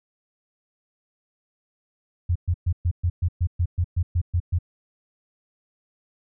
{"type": "tone bursts", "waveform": "sine", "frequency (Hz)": 87.31, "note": "F2", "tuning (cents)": 0, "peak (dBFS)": -18, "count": 13, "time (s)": [2.29, 4.588], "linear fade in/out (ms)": 10, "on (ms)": 66, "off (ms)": 120, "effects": []}